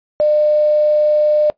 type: tone with quantisation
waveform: sine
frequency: 602 Hz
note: D5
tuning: 43 cents sharp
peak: -10 dBFS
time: 0.2-1.5 s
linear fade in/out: 0 ms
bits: 5
effects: noise-tail reverb RT60 0.1 s tail -19 dB re dry + resampled to 11025 Hz